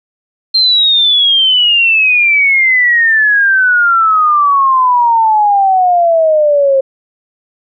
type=exponential sweep; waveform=sine; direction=down; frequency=4186 to 531 Hz; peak=-6 dBFS; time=0.54-6.81 s; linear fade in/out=10 ms; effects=none